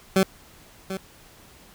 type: tone with echo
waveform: 20% pulse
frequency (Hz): 190.8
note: G3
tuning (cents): -47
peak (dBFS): -11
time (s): 0.16-0.23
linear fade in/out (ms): 2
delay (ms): 740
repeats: 1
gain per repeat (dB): -12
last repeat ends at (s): 0.97
effects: pink hiss -51 dBFS RMS until 1.74 s